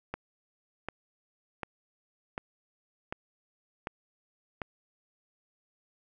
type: click train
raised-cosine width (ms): 0.5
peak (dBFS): -19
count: 7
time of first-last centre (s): 0.14-4.618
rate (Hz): 1.34
effects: none